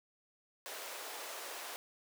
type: high-pass noise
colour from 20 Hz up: pink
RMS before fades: -45 dBFS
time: 0.66-1.76 s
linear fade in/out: 0 ms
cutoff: 450 Hz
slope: 24 dB/octave
effects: none